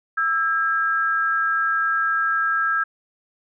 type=tone pair together; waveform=sine; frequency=1324.1 / 1621 Hz; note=E6 / G#6; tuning=+7 / -42 cents; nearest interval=major third; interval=351 cents; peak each=-21 dBFS; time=0.17-2.84 s; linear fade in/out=10 ms; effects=none